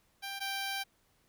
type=tone pair in turn; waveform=10% pulse; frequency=789 / 785.1 Hz; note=G5 / G5; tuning=+11 / +2 cents; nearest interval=unison; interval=9 cents; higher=first; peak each=-30 / -26 dBFS; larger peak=second; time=0.22-0.4 / 0.4-0.84 s; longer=second; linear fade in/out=20 ms; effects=pink hiss -71 dBFS RMS until 1.28 s